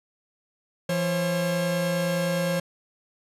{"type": "tone pair together", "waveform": "45% pulse", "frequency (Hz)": [170, 539.7], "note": ["F3", "C#5"], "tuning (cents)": [-46, -46], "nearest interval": "octave + minor sixth", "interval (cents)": 2000, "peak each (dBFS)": -26, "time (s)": [0.89, 2.6], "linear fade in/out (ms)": 5, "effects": ["resampled to 32000 Hz"]}